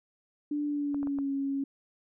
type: tone with pitch glide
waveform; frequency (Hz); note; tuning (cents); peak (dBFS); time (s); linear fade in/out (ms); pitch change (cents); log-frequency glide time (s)
sine; 293.7 to 275.6; D4 to C#4; 0 to -10; -28; 0.51-1.64; 5; -110; 0.65-1.31
type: clicks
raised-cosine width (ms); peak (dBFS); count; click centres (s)
1; -29; 4; 0.945 / 1.03 / 1.072 / 1.187
effects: none